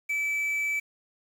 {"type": "tone with quantisation", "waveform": "triangle", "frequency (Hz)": 2308, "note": "D7", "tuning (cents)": -31, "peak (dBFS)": -24, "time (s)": [0.09, 0.8], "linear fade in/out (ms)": 10, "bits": 8, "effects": []}